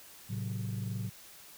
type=chord; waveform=sine; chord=F# diminished; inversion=first; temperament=equal with one note detuned; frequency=110 / 132.33 / 185 Hz; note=A2 / C3 / F#3; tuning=0 / +20 / 0 cents; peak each=-34 / -38 / -38 dBFS; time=0.29-1.1 s; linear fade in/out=20 ms; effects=tanh soft clip ceiling -29 dBFS + white hiss -53 dBFS RMS until 1.57 s

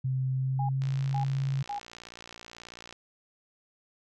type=tone with pitch glide; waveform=sine; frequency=130.81 to 135.81 Hz; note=C3 to C#3; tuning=0 to -35 cents; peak=-26 dBFS; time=0.04-1.63 s; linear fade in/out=10 ms; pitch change=+65 cents; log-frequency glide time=0.31-1.03 s
type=tone bursts; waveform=sine; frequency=817 Hz; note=G#5; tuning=29 cents flat; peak=-31 dBFS; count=3; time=0.59-1.79 s; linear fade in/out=5 ms; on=100 ms; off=450 ms
type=click train; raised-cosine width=0.2 ms; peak=-27 dBFS; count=124; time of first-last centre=0.82-2.926 s; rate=58.4 Hz
effects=none

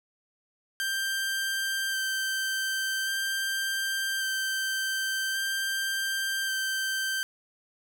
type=tone with vibrato; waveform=sawtooth; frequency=1568 Hz; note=G6; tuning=in tune; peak=-24 dBFS; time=0.8-7.23 s; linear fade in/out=0 ms; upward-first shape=square; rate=0.44 Hz; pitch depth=10 cents each way; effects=none

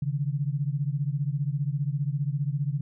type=beating tone pair; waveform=sine; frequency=137.6 / 152.6 Hz; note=C#3 / D#3; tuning=-12 / -33 cents; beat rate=15 Hz; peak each=-27 / -29 dBFS; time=0.02-2.81 s; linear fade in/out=5 ms; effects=none

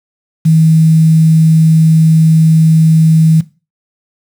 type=tone with quantisation; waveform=sine; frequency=160 Hz; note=D#3; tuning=49 cents sharp; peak=-4 dBFS; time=0.45-3.41 s; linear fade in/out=10 ms; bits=5; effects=noise-tail reverb RT60 0.3 s tail -17 dB re dry

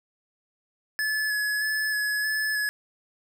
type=tone with vibrato; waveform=square; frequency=1711 Hz; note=A6; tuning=49 cents flat; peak=-25 dBFS; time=0.99-2.69 s; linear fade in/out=0 ms; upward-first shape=square; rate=1.6 Hz; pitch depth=15 cents each way; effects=10-bit

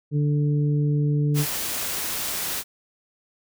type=harmonic tone; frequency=146.83 Hz; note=D3; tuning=in tune; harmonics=1 / 2 / 3; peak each=-19 / -29 / -33 dBFS; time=0.11-1.46 s; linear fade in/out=50 ms
type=noise; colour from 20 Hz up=white; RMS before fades=-28 dBFS; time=1.34-2.64 s; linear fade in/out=50 ms
effects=none

